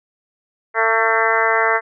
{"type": "harmonic tone", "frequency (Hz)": 224.7, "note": "A3", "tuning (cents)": 37, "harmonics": [2, 3, 4, 5, 6, 7, 8, 9], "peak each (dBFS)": [-22, -22, -22, -22, -22, -22, -22, -22], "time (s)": [0.74, 1.81], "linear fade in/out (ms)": 50, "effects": []}